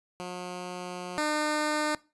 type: tone pair in turn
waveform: 10% pulse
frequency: 179.9 / 302.6 Hz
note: F#3 / D#4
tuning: -48 / -48 cents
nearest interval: major sixth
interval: 900 cents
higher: second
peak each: -27 / -18 dBFS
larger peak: second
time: 0.2-1.18 / 1.18-1.95 s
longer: first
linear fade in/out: 0 ms
effects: noise-tail reverb RT60 0.3 s tail -21 dB re dry + resampled to 24000 Hz